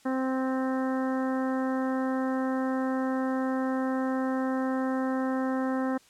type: harmonic tone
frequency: 261.5 Hz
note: C4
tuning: 1 cent flat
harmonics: 1 / 2 / 3 / 4 / 5 / 6 / 7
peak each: -27 / -33 / -37 / -39 / -41 / -43 / -44 dBFS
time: 0.05-5.98 s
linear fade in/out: 10 ms
effects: white hiss -59 dBFS RMS until 6.09 s + low-pass 9000 Hz 12 dB/octave